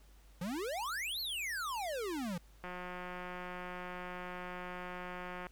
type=exponential two-way sweep; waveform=square; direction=up then down; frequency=164.81 to 4435 to 164.81 Hz; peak=-37 dBFS; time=0.41-2.38 s; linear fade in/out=5 ms; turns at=1.2 s
type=click train; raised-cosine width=0.5 ms; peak=-29 dBFS; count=510; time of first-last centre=2.64-5.468 s; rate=180 Hz
effects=added 50 Hz sine -58 dBFS peak until 5.51 s + pink hiss -67 dBFS RMS until 5.51 s